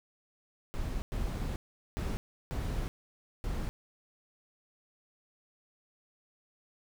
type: noise bursts at uneven times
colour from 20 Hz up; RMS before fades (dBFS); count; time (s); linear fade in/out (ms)
brown; -34; 5; 0.74-1.02 / 1.12-1.56 / 1.97-2.17 / 2.51-2.88 / 3.44-3.69; 0
effects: none